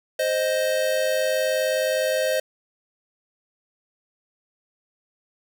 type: tone pair together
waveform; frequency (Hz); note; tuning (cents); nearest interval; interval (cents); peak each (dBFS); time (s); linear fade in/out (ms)
square; 522.9 / 622.3; C5 / D#5; -1 / 0; minor third; 301; -24; 0.19-2.4; 5
effects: none